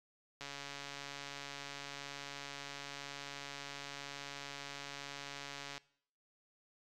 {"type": "click train", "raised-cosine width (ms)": 0.2, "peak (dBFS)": -27, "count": 758, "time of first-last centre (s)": [0.41, 5.779], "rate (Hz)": 141, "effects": ["noise-tail reverb RT60 0.6 s tail -21 dB re dry", "MP3 96 kbps"]}